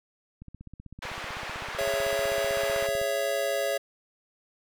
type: click train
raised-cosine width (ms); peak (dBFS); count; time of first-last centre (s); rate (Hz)
5; -31; 42; 0.42-3.015; 15.8
type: band-pass noise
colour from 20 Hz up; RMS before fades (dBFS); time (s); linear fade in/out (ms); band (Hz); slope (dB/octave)
white; -37; 1.02-2.87; 5; 490 to 2100; 12
type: chord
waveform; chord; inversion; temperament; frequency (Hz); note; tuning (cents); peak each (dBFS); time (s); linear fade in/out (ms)
square; C# minor; second; just; 415.8 / 554.4 / 665.2; G#4 / C#5 / E5; +2 / 0 / +16; -35 / -29 / -31; 1.78-3.78; 10
effects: none